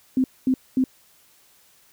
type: tone bursts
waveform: sine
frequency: 259.3 Hz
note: C4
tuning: 15 cents flat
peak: -16 dBFS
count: 3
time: 0.17-0.84 s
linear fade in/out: 2 ms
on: 70 ms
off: 230 ms
effects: white hiss -57 dBFS RMS until 1.92 s